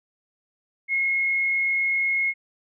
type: tone with frequency modulation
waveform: sine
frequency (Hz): 2163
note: C#7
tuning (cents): -43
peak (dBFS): -20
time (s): 0.88-2.34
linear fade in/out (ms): 50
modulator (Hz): 47.8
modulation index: 0.4
effects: none